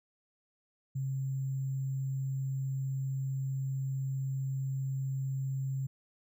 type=tone with sample-and-hold; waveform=sine; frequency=134.6 Hz; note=C3; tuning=49 cents sharp; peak=-31 dBFS; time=0.95-5.87 s; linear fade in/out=10 ms; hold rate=7350 Hz; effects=none